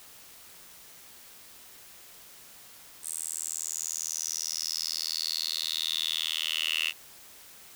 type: tone with high-pass filter sweep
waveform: 10% pulse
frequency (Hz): 80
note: D#2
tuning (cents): +49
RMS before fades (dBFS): -32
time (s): 3.02-6.93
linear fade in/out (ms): 50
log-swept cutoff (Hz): 8700 to 2700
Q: 7.4
effects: white hiss -51 dBFS RMS until 7.75 s